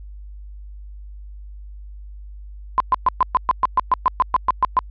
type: tone bursts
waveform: sine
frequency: 1019 Hz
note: C6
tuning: 46 cents flat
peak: -11 dBFS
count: 15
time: 2.78-4.79 s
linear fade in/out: 0 ms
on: 22 ms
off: 120 ms
effects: added 50 Hz sine -34 dBFS peak until 4.9 s + resampled to 11025 Hz